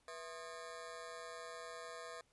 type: ring-modulated tone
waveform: 20% pulse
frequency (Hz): 574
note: D5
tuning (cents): -40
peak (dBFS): -39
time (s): 0.08-2.21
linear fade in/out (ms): 2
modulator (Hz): 84.9
effects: pink hiss -75 dBFS RMS until 2.32 s + resampled to 24000 Hz